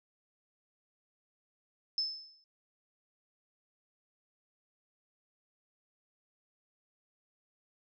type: tone with exponential decay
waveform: sine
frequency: 5250 Hz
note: E8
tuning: 8 cents flat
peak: -27 dBFS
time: 1.98-2.44 s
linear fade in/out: 1 ms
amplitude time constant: 100 ms
effects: none